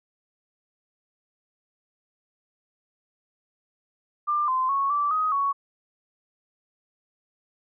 sine tone with pitch steps, 1192 / 1034 / 1105 / 1164 / 1256 / 1115 Hz, D6 / C6 / C#6 / D6 / D#6 / C#6, +25 / -21 / -6 / -16 / +16 / +10 cents, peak -21 dBFS, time 4.27-5.53 s, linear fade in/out 20 ms, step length 210 ms, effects none

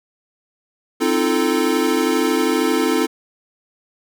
square chord, F dominant seventh, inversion second, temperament equal with one note detuned, 261.6 / 311.1 / 343.8 / 440 Hz, C4 / Eb4 / F4 / A4, 0 / 0 / -27 / 0 cents, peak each -22 dBFS, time 1-3.07 s, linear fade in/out 20 ms, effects none

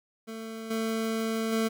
25% pulse tone with level steps, 223.4 Hz, A3, 27 cents sharp, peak -33 / -24 / -21 dBFS, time 0.27-1.69 s, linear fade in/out 20 ms, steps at 0.7 / 1.52 s, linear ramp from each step 10 ms, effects none

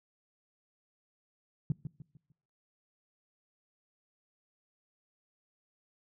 sine tone with echo, 147.5 Hz, D3, 8 cents sharp, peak -25 dBFS, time 1.7-1.72 s, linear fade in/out 2 ms, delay 150 ms, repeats 4, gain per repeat -9 dB, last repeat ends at 2.32 s, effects noise-tail reverb RT60 0.8 s tail -25 dB re dry

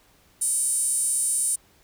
5% pulse tone with high-pass filter, 764 Hz, G5, 45 cents flat, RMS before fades -24 dBFS, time 0.41-1.56 s, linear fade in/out 10 ms, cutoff 9300 Hz, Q 8.5, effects pink hiss -59 dBFS RMS until 1.83 s

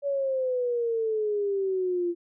sine exponential sweep, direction down, 570 to 342 Hz, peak -24 dBFS, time 0.02-2.15 s, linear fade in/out 50 ms, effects none

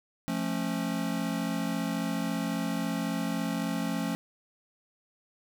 square chord, F augmented, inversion none, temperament just, 174.61 / 218.3 / 272.8 Hz, F3 / A3 / C#4, 0 / -13 / -28 cents, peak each -34 dBFS, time 0.28-4.15 s, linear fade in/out 0 ms, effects none

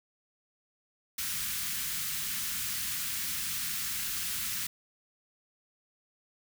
white band-stop noise, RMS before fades -34 dBFS, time 1.18-4.67 s, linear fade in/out 5 ms, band 230 to 1300 Hz, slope 24 dB/octave, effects none

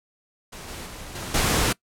pink noise with level steps, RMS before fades -39 / -36 / -39 / -33 / -21 dBFS, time 0.52-1.73 s, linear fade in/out 10 ms, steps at 0.68 / 0.86 / 1.15 / 1.34 s, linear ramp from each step 5 ms, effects noise-tail reverb RT60 0.1 s tail -22 dB re dry + low-pass 12000 Hz 12 dB/octave

